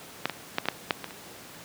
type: clicks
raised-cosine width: 0.3 ms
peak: -8 / -14 / -8 / -15 / -6 / -30 / -6 / -17 / -26 dBFS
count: 9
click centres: 0.256 / 0.297 / 0.584 / 0.656 / 0.686 / 0.717 / 0.908 / 1.043 / 1.108 s
effects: pink hiss -45 dBFS RMS until 1.64 s + high-pass 150 Hz 12 dB/octave